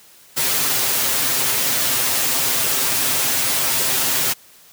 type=noise with comb filter; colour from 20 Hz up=white; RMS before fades=-19 dBFS; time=0.36-4.34 s; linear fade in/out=20 ms; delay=7.6 ms; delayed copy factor=+0.7; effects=white hiss -48 dBFS RMS until 4.72 s + high-pass 60 Hz 12 dB/octave